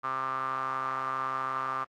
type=tone with band-pass filter; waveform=sawtooth; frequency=132.2 Hz; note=C3; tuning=18 cents sharp; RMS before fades=-32 dBFS; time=0.03-1.85 s; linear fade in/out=20 ms; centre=1200 Hz; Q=8.7; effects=AAC 64 kbps